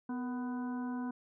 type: harmonic tone with a mistuned harmonic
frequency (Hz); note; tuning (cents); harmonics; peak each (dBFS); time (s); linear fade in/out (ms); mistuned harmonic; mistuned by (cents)
249; B3; +14; 1 / 2 / 3 / 4 / 5 / 6; -35 / -52 / -49 / -47 / -59 / -52; 0.09-1.11; 5; 2; -100
effects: none